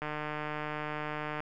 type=click train; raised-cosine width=0.5 ms; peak=-21 dBFS; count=210; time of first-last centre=0.02-1.404 s; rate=151 Hz; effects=none